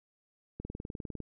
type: click train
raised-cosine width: 3 ms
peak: -27 dBFS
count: 13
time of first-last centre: 0.6-1.203 s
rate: 19.9 Hz
effects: none